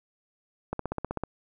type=click train; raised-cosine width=1 ms; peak=-16 dBFS; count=9; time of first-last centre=0.73-1.236 s; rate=15.8 Hz; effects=none